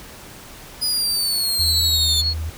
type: linear sweep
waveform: sawtooth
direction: down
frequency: 4989 to 3520 Hz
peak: -16 dBFS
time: 0.81-2.22 s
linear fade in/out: 20 ms
type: tone with pitch glide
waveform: sine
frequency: 80.8 to 79.41 Hz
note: E2 to D#2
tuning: -34 to +36 cents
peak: -23 dBFS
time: 1.59-2.5 s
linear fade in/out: 5 ms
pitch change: -30 cents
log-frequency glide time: 1.71-2.38 s
type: tone with tremolo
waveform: sine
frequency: 4333 Hz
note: C#8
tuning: 40 cents flat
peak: -17 dBFS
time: 1.59-2.34 s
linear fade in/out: 20 ms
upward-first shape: sine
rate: 12 Hz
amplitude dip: 40%
effects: pink hiss -40 dBFS RMS until 2.57 s